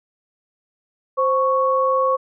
sine tone pair together, 523.2 / 1108.7 Hz, C5 / C#6, 0 / 0 cents, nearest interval octave + minor second, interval 1300 cents, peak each -18 dBFS, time 1.17-2.17 s, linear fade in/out 20 ms, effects none

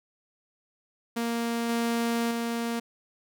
sawtooth tone with level steps, 233.1 Hz, A#3, in tune, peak -23 / -21 / -24 dBFS, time 1.16-2.8 s, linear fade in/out 10 ms, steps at 1.69 / 2.31 s, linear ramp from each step 2 ms, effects none

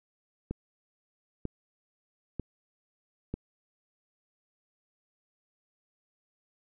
click train, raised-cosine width 3 ms, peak -20 dBFS, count 4, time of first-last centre 0.51-3.34 s, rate 1.06 Hz, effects none

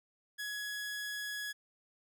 sawtooth tone, 1679 Hz, G#6, 18 cents sharp, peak -34 dBFS, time 0.38-1.53 s, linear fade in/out 20 ms, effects none

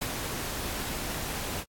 pink noise with ADSR envelope, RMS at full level -30 dBFS, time 0.01-1.65 s, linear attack 11 ms, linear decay 62 ms, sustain -4 dB, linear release 57 ms, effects AAC 64 kbps

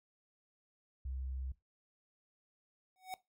sine tone, 65.3 Hz, C2, 3 cents flat, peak -38 dBFS, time 1.05-1.52 s, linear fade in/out 5 ms
square tone with exponential growth, 747 Hz, F#5, 16 cents sharp, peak -37 dBFS, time 2.96-3.14 s, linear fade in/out 0 ms, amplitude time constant 38 ms
effects noise-tail reverb RT60 0.2 s tail -19 dB re dry

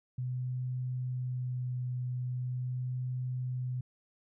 sine tone with vibrato, 125.9 Hz, B2, 34 cents sharp, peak -32 dBFS, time 0.18-3.81 s, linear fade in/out 5 ms, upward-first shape sine, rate 0.41 Hz, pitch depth 11 cents each way, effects none

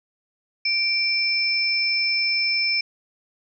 sine tone pair together, 2347 / 5269 Hz, D7 / E8, -2 / -2 cents, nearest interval octave + major second, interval 1400 cents, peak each -22 dBFS, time 0.65-2.81 s, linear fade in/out 5 ms, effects none

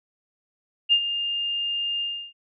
sine tone with ADSR envelope, 2812 Hz, F7, 11 cents sharp, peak -13 dBFS, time 0.89-2.33 s, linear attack 33 ms, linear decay 71 ms, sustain -11 dB, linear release 320 ms, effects none

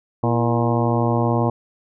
harmonic tone with a mistuned harmonic, 118.5 Hz, A#2, 29 cents sharp, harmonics 1 / 2 / 3 / 4 / 5 / 6 / 7 / 8 / 9, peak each -20 / -23 / -25 / -26 / -27 / -28 / -28 / -29 / -30 dBFS, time 0.23-1.5 s, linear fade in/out 5 ms, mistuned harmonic 3, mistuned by -64 cents, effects none

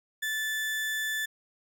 35% pulse tone, 1750 Hz, A6, 10 cents flat, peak -27 dBFS, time 0.22-1.26 s, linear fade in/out 10 ms, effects none

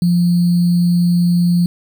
sine tone with sample-and-hold, 174.61 Hz, F3, in tune, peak -10 dBFS, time 0.02-1.66 s, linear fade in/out 2 ms, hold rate 4410 Hz, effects none

